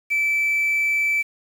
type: tone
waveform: sine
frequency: 2319 Hz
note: D7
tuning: 22 cents flat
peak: -16 dBFS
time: 0.1-1.23 s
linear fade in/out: 20 ms
effects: tanh soft clip ceiling -16 dBFS + 7-bit